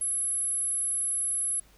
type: tone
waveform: sine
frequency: 10830 Hz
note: E9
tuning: 46 cents sharp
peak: -26 dBFS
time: 0.01-1.6 s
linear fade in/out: 5 ms
effects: added 50 Hz sine -61 dBFS peak until 1.77 s + pink hiss -60 dBFS RMS until 1.77 s